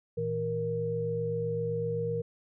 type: tone cluster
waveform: sine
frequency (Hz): 113.4 / 161.2 / 468.9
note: A#2 / E3 / A#4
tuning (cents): -47 / -38 / +10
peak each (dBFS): -36 / -36 / -30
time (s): 0.17-2.22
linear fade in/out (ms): 10
effects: none